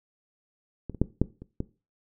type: clicks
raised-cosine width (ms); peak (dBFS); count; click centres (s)
3; -21 / -26 / -8 / -8 / -28 / -16; 6; 0.897 / 0.947 / 1.016 / 1.216 / 1.42 / 1.604
effects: noise-tail reverb RT60 0.3 s tail -18 dB re dry